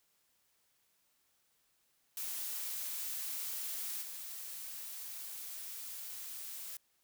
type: noise with level steps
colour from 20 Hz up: blue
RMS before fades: -40 / -45 dBFS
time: 2.17-6.77 s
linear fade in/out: 2 ms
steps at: 4.01 s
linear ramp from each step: 20 ms
effects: white hiss -75 dBFS RMS until 7.03 s